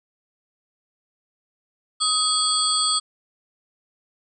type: tone cluster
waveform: sine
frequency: 1256 / 3351 / 4414 / 4720 / 8170 Hz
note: D#6 / G#7 / C#8 / D8 / C9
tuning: +16 / +15 / -8 / +8 / -42 cents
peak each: -25 dBFS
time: 2-3 s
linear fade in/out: 20 ms
effects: none